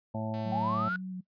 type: harmonic tone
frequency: 110 Hz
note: A2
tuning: in tune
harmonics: 1 / 2 / 3 / 5 / 6 / 7 / 8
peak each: -36 / -35 / -47 / -39 / -41 / -47 / -42 dBFS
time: 0.14-0.89 s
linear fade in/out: 10 ms
type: click train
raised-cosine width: 0.2 ms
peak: -34 dBFS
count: 139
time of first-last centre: 0.34-0.959 s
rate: 223 Hz
type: tone with vibrato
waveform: sine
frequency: 185 Hz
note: F#3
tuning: in tune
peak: -35 dBFS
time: 0.45-1.21 s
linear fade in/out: 10 ms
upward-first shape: square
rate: 3.7 Hz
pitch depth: 14 cents each way
type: linear sweep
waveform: sine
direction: up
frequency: 752 to 1480 Hz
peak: -29 dBFS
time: 0.52-0.96 s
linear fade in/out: 2 ms
effects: noise-tail reverb RT60 0.1 s tail -21 dB re dry + resampled to 11025 Hz